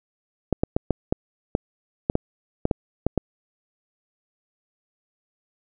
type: clicks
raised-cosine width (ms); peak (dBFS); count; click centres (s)
2; -6; 12; 0.527 / 0.635 / 0.765 / 0.907 / 1.125 / 1.551 / 2.099 / 2.154 / 2.654 / 2.712 / 3.066 / 3.177
effects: none